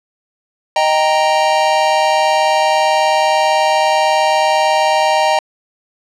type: chord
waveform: square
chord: Eb major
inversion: none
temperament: equal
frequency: 622.3 / 784 / 932.3 Hz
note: Eb5 / G5 / Bb5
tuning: 0 / 0 / 0 cents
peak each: -16 dBFS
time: 0.76-5.39 s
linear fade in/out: 2 ms
effects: low-pass 6000 Hz 12 dB/octave